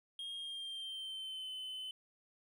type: tone with pitch glide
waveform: triangle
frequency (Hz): 3241 to 3041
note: G#7 to F#7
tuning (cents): -43 to +47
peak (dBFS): -40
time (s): 0.19-1.91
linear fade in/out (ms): 2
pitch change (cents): -110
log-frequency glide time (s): 0.36-1.51
effects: none